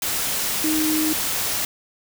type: tone in noise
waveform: sine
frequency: 311.1 Hz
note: D#4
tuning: in tune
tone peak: -20 dBFS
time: 0.64-1.13 s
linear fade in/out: 2 ms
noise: white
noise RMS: -24 dBFS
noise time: 0.02-1.65 s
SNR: +1 dB
effects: none